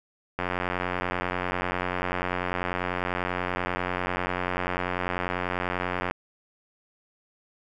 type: click train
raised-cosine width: 0.5 ms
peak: -12 dBFS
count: 517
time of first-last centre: 0.39-6.111 s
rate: 90.2 Hz
effects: none